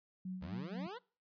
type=tone with tremolo; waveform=sine; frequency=185.2 Hz; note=F#3; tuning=2 cents sharp; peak=-38 dBFS; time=0.25-0.87 s; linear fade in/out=5 ms; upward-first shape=sine; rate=4 Hz; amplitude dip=55%
type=exponential sweep; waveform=20% pulse; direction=up; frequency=69.3 to 523.3 Hz; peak=-39 dBFS; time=0.41-0.99 s; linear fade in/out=20 ms
effects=noise-tail reverb RT60 0.4 s tail -25 dB re dry + resampled to 11025 Hz